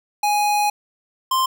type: tone pair in turn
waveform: square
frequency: 830.6 / 1046.5 Hz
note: G#5 / C6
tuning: 0 / 0 cents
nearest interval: major third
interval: 400 cents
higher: second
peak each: -17 dBFS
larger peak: neither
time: 0.23-0.7 / 1.31-1.46 s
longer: first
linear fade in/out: 5 ms
effects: none